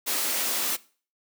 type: high-pass noise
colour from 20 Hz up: white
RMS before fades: -27 dBFS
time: 0.06-0.77 s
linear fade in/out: 20 ms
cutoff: 210 Hz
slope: 48 dB/octave
effects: noise-tail reverb RT60 0.4 s tail -20 dB re dry